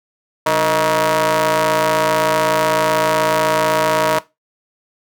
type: ring-modulated tone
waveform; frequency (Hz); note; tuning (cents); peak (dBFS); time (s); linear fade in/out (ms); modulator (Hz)
sawtooth; 163.4; E3; -15; -6; 0.46-4.19; 5; 789
effects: noise-tail reverb RT60 0.2 s tail -17 dB re dry + high-pass 80 Hz 12 dB/octave